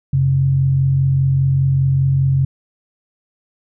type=tone pair together; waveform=sine; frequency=90.3 / 135.3 Hz; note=F#2 / C#3; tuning=-42 / -42 cents; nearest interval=perfect fifth; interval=700 cents; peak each=-22 / -12 dBFS; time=0.13-2.45 s; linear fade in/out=5 ms; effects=none